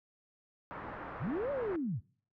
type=low-pass noise; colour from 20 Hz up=white; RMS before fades=-44 dBFS; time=0.71-1.76 s; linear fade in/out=0 ms; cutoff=1500 Hz; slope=24 dB/octave
type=linear two-way sweep; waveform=sine; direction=up then down; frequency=76.9 to 587.3 to 78.3 Hz; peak=-32 dBFS; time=1.19-2.01 s; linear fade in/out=50 ms; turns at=1.51 s
effects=noise-tail reverb RT60 0.5 s tail -25 dB re dry